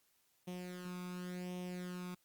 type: tone with flanger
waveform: sawtooth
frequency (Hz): 180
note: F#3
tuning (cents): -47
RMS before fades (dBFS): -44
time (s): 0.47-2.15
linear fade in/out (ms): 10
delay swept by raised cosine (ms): 0.33 to 0.83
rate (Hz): 0.91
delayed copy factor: +0.7
effects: white hiss -75 dBFS RMS until 2.24 s + Opus 48 kbps